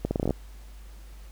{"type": "accelerating click train", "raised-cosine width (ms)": 2, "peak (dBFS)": -12, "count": 9, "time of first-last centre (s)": [0.05, 0.307], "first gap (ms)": 60, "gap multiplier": 0.81, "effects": ["added 50 Hz sine -42 dBFS peak until 1.31 s", "pink hiss -56 dBFS RMS until 1.31 s"]}